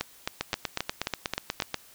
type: two click trains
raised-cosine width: 0.2 ms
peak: -10 / -10 dBFS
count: 12 / 7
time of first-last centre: 0.41-1.743 / 0.01-1.602 s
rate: 8.25 / 3.77 Hz
effects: white hiss -54 dBFS RMS until 1.94 s